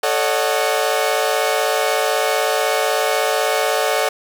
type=chord; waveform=sawtooth; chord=D# half-diminished seventh; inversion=second; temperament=equal with one note detuned; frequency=440 / 554.4 / 610.5 / 740 Hz; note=A4 / C#5 / D#5 / F#5; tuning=0 / 0 / -33 / 0 cents; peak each=-18 dBFS; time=0.03-4.09 s; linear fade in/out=5 ms; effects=none